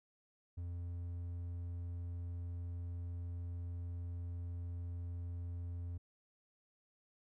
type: tone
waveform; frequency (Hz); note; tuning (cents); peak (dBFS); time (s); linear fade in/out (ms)
triangle; 86.8; F2; -10; -38; 0.57-5.98; 10
effects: none